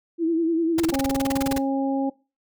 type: tone with vibrato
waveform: sine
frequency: 329.6 Hz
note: E4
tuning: in tune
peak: -19 dBFS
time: 0.18-0.94 s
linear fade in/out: 50 ms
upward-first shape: sine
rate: 10 Hz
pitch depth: 55 cents each way
type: noise bursts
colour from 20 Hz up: pink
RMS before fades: -27 dBFS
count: 16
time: 0.78-1.583 s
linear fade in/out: 5 ms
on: 23 ms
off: 29 ms
type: harmonic tone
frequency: 271.8 Hz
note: C#4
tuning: 34 cents flat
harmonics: 1 / 2 / 3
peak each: -22 / -28 / -30 dBFS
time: 0.92-2.1 s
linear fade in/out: 10 ms
effects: noise-tail reverb RT60 0.3 s tail -22 dB re dry